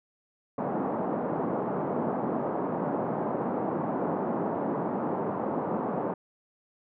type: band-pass noise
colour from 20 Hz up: pink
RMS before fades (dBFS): -30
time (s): 0.58-6.14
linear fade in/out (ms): 5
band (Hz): 180 to 1000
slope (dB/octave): 24
effects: none